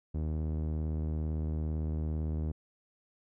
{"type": "tone with low-pass filter", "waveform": "sawtooth", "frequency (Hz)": 77.78, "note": "D#2", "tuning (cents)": 0, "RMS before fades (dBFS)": -33, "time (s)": [0.14, 2.52], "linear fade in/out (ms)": 10, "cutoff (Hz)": 380, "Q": 0.62, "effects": []}